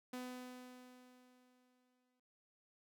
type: tone with exponential decay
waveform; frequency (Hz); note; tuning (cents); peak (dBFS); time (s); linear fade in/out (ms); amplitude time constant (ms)
sawtooth; 251; B3; +28; -39; 0.13-2.2; 5; 450
effects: none